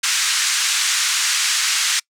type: band-pass noise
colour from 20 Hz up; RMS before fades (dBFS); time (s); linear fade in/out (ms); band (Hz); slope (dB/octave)
white; -19; 0.03-2; 10; 1300 to 7900; 24
effects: noise-tail reverb RT60 0.1 s tail -26 dB re dry